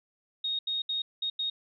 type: tone bursts at uneven times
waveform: sine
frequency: 3729 Hz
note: A#7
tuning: in tune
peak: -28 dBFS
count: 5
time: 0.44-0.59 / 0.67-0.82 / 0.89-1.02 / 1.22-1.3 / 1.39-1.5 s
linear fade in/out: 5 ms
effects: none